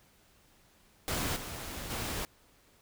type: noise with level steps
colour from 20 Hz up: pink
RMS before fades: -33 / -41 / -36 dBFS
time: 1.08-2.25 s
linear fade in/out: 0 ms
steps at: 1.36 / 1.9 s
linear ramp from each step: 5 ms
effects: pink hiss -64 dBFS RMS until 2.81 s